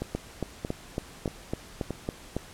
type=two click trains; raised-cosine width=2 ms; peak=-17 / -15 dBFS; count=4 / 9; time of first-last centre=0.02-1.907 / 0.15-2.366 s; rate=1.59 / 3.61 Hz; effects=pink hiss -48 dBFS RMS until 2.53 s + low-pass 11000 Hz 12 dB/octave